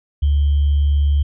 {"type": "tone with sample-and-hold", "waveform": "sine", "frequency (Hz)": 71.8, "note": "D2", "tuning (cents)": -39, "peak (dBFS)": -12, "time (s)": [0.22, 1.23], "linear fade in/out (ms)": 10, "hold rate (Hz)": 3150, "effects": ["resampled to 11025 Hz"]}